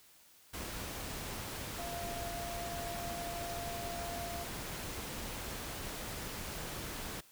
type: tone in noise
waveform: sine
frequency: 690 Hz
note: F5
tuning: 21 cents flat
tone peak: -41 dBFS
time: 1.78-4.44 s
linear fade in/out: 10 ms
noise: pink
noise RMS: -42 dBFS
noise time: 0.53-7.21 s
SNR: -2 dB
effects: white hiss -62 dBFS RMS until 7.31 s